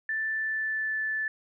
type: tone with pitch glide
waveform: sine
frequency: 1764 to 1748.8 Hz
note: A6 to A6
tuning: +4 to -11 cents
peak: -27 dBFS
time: 0.09-1.28 s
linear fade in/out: 2 ms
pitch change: -15 cents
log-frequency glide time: 0.29-1 s
effects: none